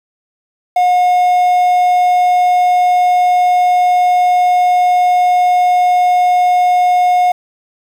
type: tone with quantisation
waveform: triangle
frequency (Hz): 721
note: F#5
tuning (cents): -45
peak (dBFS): -6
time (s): 0.76-7.32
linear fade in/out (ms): 5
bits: 6
effects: none